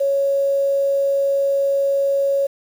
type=tone; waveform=sine; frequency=554.4 Hz; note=C#5; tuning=in tune; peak=-15 dBFS; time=0-2.47 s; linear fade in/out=10 ms; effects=7-bit